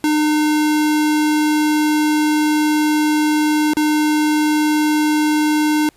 square tone with dropouts, 303.5 Hz, D#4, 43 cents flat, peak -14 dBFS, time 0.04-5.89 s, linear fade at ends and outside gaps 1 ms, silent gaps 3.735-3.769 s, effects pink hiss -54 dBFS RMS until 5.96 s + resampled to 32000 Hz

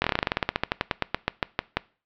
slowing click train, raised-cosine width 0.3 ms, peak -5 dBFS, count 24, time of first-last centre 0.02-1.77 s, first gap 22 ms, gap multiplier 1.1, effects noise-tail reverb RT60 0.4 s tail -22 dB re dry + low-pass 4000 Hz 12 dB/octave

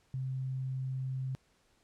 sine tone, 131.2 Hz, C3, 5 cents sharp, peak -33 dBFS, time 0.14-1.35 s, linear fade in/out 0 ms, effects pink hiss -70 dBFS RMS until 1.83 s + low-pass 9000 Hz 12 dB/octave

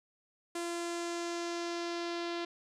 sawtooth tone with low-pass filter sweep, 342.6 Hz, F4, 33 cents flat, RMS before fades -37 dBFS, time 0.55-2.45 s, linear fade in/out 5 ms, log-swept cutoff 9100 to 4100 Hz, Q 1.8, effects none

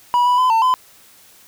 triangle tone with pitch steps, 975 / 986 / 1014 / 901 / 1017 Hz, B5 / B5 / B5 / A5 / C6, -23 / -3 / +45 / +41 / -50 cents, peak -10 dBFS, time 0.14-0.74 s, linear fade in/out 0 ms, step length 120 ms, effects white hiss -48 dBFS RMS until 1.47 s

